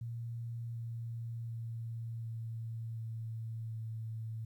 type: tone with pitch steps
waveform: sine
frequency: 116.8 / 115.79 / 114.79 / 113.8 / 112.82 / 111.85 Hz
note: A#2 / A#2 / A#2 / A#2 / A2 / A2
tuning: +4 / -11 / -26 / -41 / +44 / +29 cents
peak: -38 dBFS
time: 0.01-4.45 s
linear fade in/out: 5 ms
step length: 740 ms
effects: 12-bit